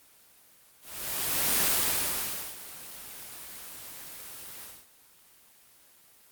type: noise with ADSR envelope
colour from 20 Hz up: white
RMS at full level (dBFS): -24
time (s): 0.81-4.87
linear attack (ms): 810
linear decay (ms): 930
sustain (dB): -19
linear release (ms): 230
effects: white hiss -58 dBFS RMS until 6.31 s + Opus 24 kbps